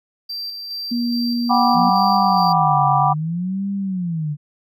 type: tone with tremolo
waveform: triangle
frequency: 4699 Hz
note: D8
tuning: in tune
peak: -24 dBFS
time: 0.29-2.53 s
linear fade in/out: 10 ms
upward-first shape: square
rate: 2.4 Hz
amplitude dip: 35%
type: tone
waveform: sine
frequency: 239.2 Hz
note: A#3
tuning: 45 cents sharp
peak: -18 dBFS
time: 0.91-1.9 s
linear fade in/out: 10 ms
type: chord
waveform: sine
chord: G major seventh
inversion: third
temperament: just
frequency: 735 / 784 / 980 / 1176 Hz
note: F#5 / G5 / B5 / D6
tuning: -12 / 0 / -14 / +2 cents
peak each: -19 dBFS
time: 1.49-3.14 s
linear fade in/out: 20 ms
type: tone with vibrato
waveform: sine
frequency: 167.9 Hz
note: E3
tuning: 32 cents sharp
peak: -20 dBFS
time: 1.73-4.37 s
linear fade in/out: 50 ms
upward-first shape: sine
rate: 0.63 Hz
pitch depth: 290 cents each way
effects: none